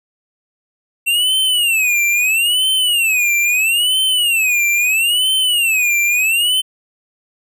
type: tone with vibrato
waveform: square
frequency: 2699 Hz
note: E7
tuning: 40 cents sharp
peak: -13 dBFS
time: 1.06-6.62 s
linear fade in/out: 20 ms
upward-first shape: sine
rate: 0.76 Hz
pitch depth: 230 cents each way
effects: none